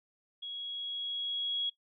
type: tone with level ramp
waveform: sine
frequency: 3322 Hz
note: G#7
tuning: in tune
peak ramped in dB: -38 to -29 dBFS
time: 0.42-1.7 s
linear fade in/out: 10 ms
effects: noise-tail reverb RT60 0.1 s tail -18 dB re dry